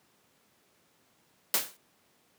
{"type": "noise with exponential decay", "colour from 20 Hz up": "white", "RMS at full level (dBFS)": -22, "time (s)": [1.54, 1.77], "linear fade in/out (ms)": 1, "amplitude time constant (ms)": 48, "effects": ["pink hiss -67 dBFS RMS until 2.38 s", "high-pass 150 Hz 12 dB/octave"]}